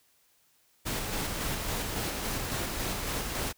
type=noise with tremolo; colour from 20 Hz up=pink; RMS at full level=-32 dBFS; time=0.85-3.53 s; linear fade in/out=20 ms; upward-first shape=square; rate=3.6 Hz; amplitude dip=25%; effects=white hiss -67 dBFS RMS until 3.57 s